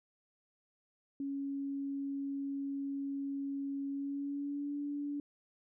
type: tone with pitch glide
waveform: sine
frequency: 277.6 to 288.2 Hz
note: C#4 to D4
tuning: +3 to -33 cents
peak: -35 dBFS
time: 1.2-5.2 s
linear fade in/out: 2 ms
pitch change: +64 cents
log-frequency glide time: 3.89-4.76 s
effects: none